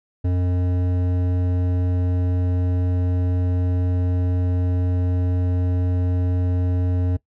sine tone with hard clipping, 89.8 Hz, F2, 49 cents sharp, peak -20 dBFS, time 0.24-7.17 s, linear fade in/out 10 ms, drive 12 dB, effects noise-tail reverb RT60 0.1 s tail -19 dB re dry

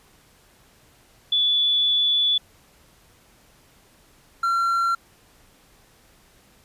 sine / triangle tone pair in turn, 3449 / 1366.4 Hz, A7 / F6, -35 / -38 cents, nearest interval octave + major third, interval 1603 cents, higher first, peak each -17 dBFS, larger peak neither, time 1.32-2.38 / 4.43-4.95 s, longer first, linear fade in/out 5 ms, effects pink hiss -56 dBFS RMS until 6.64 s + resampled to 32000 Hz

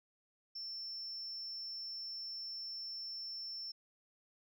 sine tone, 5380 Hz, E8, 34 cents sharp, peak -40 dBFS, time 0.55-3.72 s, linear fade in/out 10 ms, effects tanh soft clip ceiling -39 dBFS

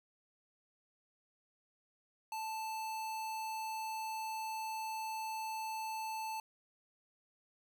square tone, 880 Hz, A5, in tune, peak -39 dBFS, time 2.32-6.4 s, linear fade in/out 2 ms, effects none

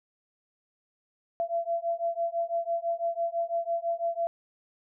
sine beating tone pair, 674 / 680 Hz, E5 / F5, +38 / -46 cents, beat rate 6 Hz, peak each -30 dBFS, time 1.4-4.27 s, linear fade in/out 0 ms, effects none

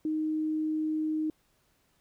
sine tone, 311.1 Hz, D#4, in tune, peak -27 dBFS, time 0.05-1.3 s, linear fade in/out 2 ms, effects pink hiss -70 dBFS RMS until 2 s

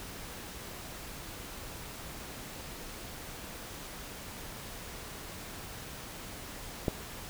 click, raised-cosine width 2 ms, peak -14 dBFS, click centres 6.882 s, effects pink hiss -44 dBFS RMS until 7.29 s

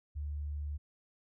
sine tone, 73.42 Hz, D2, in tune, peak -35 dBFS, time 0.15-0.78 s, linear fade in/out 20 ms, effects none

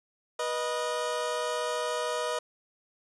25% pulse tone pair together, 487.6 / 621 Hz, B4 / D#5, -22 / -3 cents, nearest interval major third, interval 419 cents, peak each -28 dBFS, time 0.39-2.39 s, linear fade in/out 5 ms, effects resampled to 24000 Hz + 10-bit

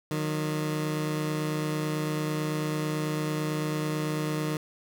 20% pulse tone pair together, 153.46 / 182.5 Hz, D#3 / F#3, -24 / -24 cents, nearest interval minor third, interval 300 cents, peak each -23 / -32 dBFS, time 0.11-4.57 s, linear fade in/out 2 ms, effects none

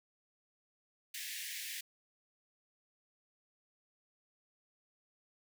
pink high-pass noise, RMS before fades -43 dBFS, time 1.14-1.81 s, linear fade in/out 5 ms, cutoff 1700 Hz, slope 96 dB/octave, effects none

